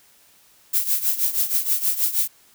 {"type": "noise with tremolo", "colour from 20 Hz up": "violet", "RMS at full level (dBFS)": -18, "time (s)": [0.73, 2.28], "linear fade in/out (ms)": 10, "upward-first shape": "triangle", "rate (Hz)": 6.3, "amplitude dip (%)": 85, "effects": ["white hiss -55 dBFS RMS until 2.54 s"]}